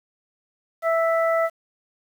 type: harmonic tone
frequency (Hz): 659.3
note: E5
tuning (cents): 0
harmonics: 1 / 2 / 3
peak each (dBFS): -19 / -25 / -29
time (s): 0.82-1.5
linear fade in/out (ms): 50
effects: 8-bit